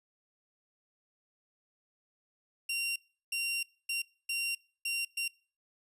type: tone bursts at uneven times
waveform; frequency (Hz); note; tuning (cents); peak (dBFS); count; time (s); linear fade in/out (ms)
sawtooth; 2759; F7; -22; -28; 6; 2.69-2.96 / 3.32-3.63 / 3.89-4.02 / 4.29-4.55 / 4.85-5.05 / 5.17-5.28; 5
effects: noise-tail reverb RT60 0.4 s tail -23 dB re dry + resampled to 32000 Hz